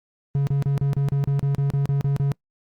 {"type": "tone bursts", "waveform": "triangle", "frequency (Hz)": 139.9, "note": "C#3", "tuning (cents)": 16, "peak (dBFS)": -16, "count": 13, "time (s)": [0.35, 2.318], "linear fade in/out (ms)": 0, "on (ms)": 120, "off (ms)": 34, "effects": ["noise-tail reverb RT60 0.1 s tail -24 dB re dry", "Opus 32 kbps"]}